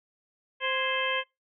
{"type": "harmonic tone with a mistuned harmonic", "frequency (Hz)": 523.3, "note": "C5", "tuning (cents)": 0, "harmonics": [1, 2, 3, 4, 5, 6], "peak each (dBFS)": [-33, -33, -33, -33, -33, -33], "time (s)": [0.6, 1.24], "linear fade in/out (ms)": 50, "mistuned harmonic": 3, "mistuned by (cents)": 88, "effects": ["noise-tail reverb RT60 0.2 s tail -23 dB re dry"]}